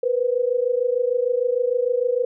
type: tone pair together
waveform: sine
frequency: 479.3 / 505.9 Hz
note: A#4 / B4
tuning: +48 / +42 cents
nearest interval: minor second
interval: 94 cents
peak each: -21 dBFS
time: 0.03-2.25 s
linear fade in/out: 5 ms
effects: none